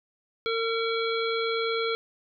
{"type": "harmonic tone with a mistuned harmonic", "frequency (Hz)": 454.8, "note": "A#4", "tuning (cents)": -43, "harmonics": [1, 3, 5, 7, 9], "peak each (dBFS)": [-27, -32, -34, -35, -37], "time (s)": [0.46, 1.95], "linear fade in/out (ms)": 0, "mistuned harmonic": 7, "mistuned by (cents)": 81, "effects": []}